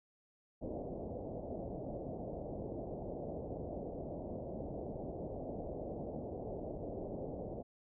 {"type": "low-pass noise", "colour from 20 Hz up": "white", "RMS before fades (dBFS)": -43, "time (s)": [0.61, 7.63], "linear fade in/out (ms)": 20, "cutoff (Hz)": 680, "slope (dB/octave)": 48, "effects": []}